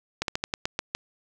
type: slowing click train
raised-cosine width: 0.2 ms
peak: -9 dBFS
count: 8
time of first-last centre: 0.22-0.95 s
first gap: 62 ms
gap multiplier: 1.17
effects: none